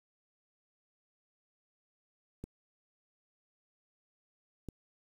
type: clicks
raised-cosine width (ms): 3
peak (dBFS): -28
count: 2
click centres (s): 2.44 / 4.687
effects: 9-bit